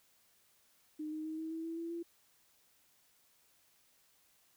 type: tone with pitch steps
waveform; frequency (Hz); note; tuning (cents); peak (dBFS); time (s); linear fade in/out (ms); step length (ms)
sine; 306.3 / 310.8 / 315.3 / 319.9 / 324.5 / 329.2 / 334 / 338.9; D#4 / D#4 / D#4 / D#4 / E4 / E4 / E4 / E4; -27 / -2 / +23 / +48 / -27 / -2 / +23 / +48; -38; 0.99-2.03; 10; 130
effects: white hiss -70 dBFS RMS until 4.56 s